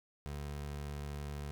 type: tone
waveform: 25% pulse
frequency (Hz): 72.4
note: D2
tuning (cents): -24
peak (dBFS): -36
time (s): 0.26-1.51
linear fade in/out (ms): 0
effects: none